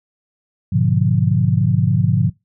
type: chord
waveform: sine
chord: G# diminished seventh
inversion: none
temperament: equal with one note detuned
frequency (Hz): 103.83 / 123.47 / 146.83 / 177.05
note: G#2 / B2 / D3 / F3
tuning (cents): 0 / 0 / 0 / +24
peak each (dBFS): -18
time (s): 0.72-2.3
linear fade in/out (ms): 10
effects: noise-tail reverb RT60 0.2 s tail -21 dB re dry